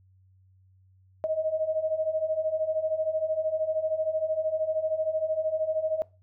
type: beating tone pair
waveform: sine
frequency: 621 / 634 Hz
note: D#5 / D#5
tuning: -3 / +32 cents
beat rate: 13 Hz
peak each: -30 / -27 dBFS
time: 1.24-6.02 s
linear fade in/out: 0 ms
effects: noise-tail reverb RT60 0.3 s tail -21 dB re dry + added 94 Hz sine -57 dBFS peak until 6.22 s